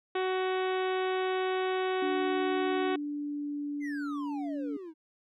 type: harmonic tone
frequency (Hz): 373.5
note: F#4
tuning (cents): +16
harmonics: 1 / 2 / 3 / 4 / 5 / 6 / 7 / 8 / 9 / 10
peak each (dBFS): -29 / -35 / -39 / -41 / -43 / -45 / -46 / -47 / -48 / -49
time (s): 0.15-2.96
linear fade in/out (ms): 5
type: tone with pitch glide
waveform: sine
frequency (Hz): 293.7 to 287.2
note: D4 to D4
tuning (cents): 0 to -39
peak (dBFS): -32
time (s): 2.02-4.77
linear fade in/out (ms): 5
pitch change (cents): -39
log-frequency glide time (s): 2.68-4.45
type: exponential sweep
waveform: triangle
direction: down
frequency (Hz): 2149 to 304.4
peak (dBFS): -38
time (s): 3.8-4.94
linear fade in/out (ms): 50
effects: none